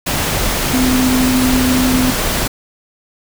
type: tone in noise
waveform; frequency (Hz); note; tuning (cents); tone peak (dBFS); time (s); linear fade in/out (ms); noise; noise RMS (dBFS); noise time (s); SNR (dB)
sine; 255.2; C4; -43; -12; 0.73-2.11; 10; pink; -17; 0.06-2.48; +2
effects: none